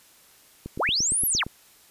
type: click train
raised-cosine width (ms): 3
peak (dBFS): -21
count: 8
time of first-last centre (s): 0.66-1.466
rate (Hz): 8.69
type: linear two-way sweep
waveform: sine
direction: up then down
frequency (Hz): 183.5 to 11840 to 509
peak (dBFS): -21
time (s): 0.79-1.44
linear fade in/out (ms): 10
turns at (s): 1.26
effects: white hiss -55 dBFS RMS until 1.9 s + resampled to 32000 Hz